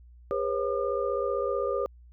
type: tone cluster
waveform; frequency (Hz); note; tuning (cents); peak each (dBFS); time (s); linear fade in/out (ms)
sine; 405.6 / 489.3 / 545 / 1206; G#4 / B4 / C#5 / D6; -41 / -16 / -29 / +46; -31 / -31 / -30 / -34; 0.31-1.86; 0
effects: added 60 Hz sine -49 dBFS peak until 2.12 s